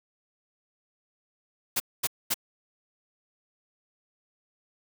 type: noise bursts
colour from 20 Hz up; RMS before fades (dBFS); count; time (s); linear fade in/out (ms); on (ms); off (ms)
white; -26; 3; 1.76-2.343; 10; 41; 230
effects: none